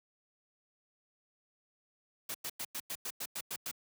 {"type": "noise bursts", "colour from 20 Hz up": "white", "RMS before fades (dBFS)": -39, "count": 10, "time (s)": [2.29, 3.713], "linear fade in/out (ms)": 5, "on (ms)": 55, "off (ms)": 97, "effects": ["high-pass 100 Hz 12 dB/octave"]}